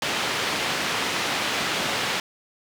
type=band-pass noise; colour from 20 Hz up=white; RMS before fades=-26 dBFS; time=0.02-2.2 s; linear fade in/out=2 ms; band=130 to 3400 Hz; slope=12 dB/octave; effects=none